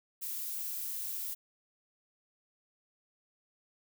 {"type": "noise", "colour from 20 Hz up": "violet", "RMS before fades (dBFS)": -38, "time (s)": [0.21, 1.35], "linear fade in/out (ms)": 20, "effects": []}